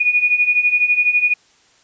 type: beating tone pair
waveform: sine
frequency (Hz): 2449 / 2461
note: D#7 / D#7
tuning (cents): -28 / -20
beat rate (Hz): 12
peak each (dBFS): -18 / -14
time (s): 0-1.34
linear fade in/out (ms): 10
effects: white hiss -54 dBFS RMS until 1.83 s + resampled to 16000 Hz